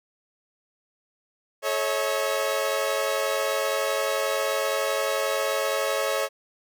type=tone cluster; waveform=sawtooth; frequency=432 / 551 / 642 Hz; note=A4 / C#5 / E5; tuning=-32 / -11 / -46 cents; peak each=-27 / -22 / -25 dBFS; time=1.62-6.29 s; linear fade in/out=50 ms; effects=none